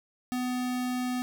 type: tone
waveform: square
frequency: 250.1 Hz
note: B3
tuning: 22 cents sharp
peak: -29 dBFS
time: 0.32-1.22 s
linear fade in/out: 0 ms
effects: none